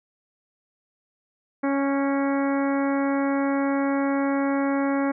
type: harmonic tone with a mistuned harmonic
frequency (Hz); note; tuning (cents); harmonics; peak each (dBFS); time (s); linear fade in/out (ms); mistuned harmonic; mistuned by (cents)
277.2; C#4; 0; 1 / 2 / 3 / 4 / 5 / 6 / 7 / 8; -22 / -28 / -32 / -34 / -36 / -38 / -39 / -40; 1.63-5.12; 10; 6; -17
effects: none